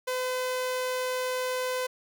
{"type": "tone", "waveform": "sawtooth", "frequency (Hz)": 508, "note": "B4", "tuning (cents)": 49, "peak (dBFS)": -24, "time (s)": [0.07, 1.87], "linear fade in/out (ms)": 10, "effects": []}